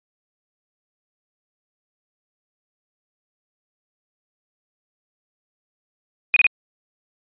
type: tone bursts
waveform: sine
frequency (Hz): 2478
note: D#7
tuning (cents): -8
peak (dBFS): -11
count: 3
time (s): 6.34-6.467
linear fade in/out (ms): 0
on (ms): 23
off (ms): 29
effects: resampled to 8000 Hz